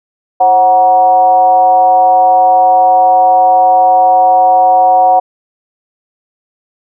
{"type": "tone with frequency modulation", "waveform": "sine", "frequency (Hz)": 740, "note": "F#5", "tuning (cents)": 0, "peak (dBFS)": -4, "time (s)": [0.4, 5.2], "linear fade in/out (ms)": 10, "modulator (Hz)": 204, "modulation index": 0.58, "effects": []}